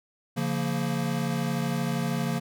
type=tone cluster; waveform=square; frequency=141.2 / 174.2 / 231.2 Hz; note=C#3 / F3 / A#3; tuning=+32 / -4 / -14 cents; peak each=-31 dBFS; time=0.36-2.4 s; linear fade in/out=20 ms; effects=none